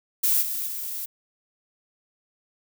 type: noise with level steps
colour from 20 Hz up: violet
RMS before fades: -21 / -29 / -32 dBFS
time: 0.23-1.06 s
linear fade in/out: 10 ms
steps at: 0.41 / 0.66 s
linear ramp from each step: 20 ms
effects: none